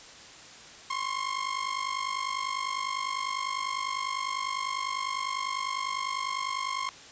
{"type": "ring-modulated tone", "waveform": "sawtooth", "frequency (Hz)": 1068, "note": "C6", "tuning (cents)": 35, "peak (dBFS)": -23, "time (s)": [0.9, 6.89], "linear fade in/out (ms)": 0, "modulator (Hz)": 25, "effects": ["white hiss -48 dBFS RMS until 7.11 s", "resampled to 16000 Hz"]}